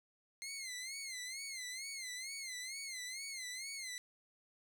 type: tone with vibrato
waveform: 15% pulse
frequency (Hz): 2100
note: C7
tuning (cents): +6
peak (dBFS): -36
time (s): 0.42-3.98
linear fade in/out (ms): 0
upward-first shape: sine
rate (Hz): 2.2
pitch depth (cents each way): 110
effects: none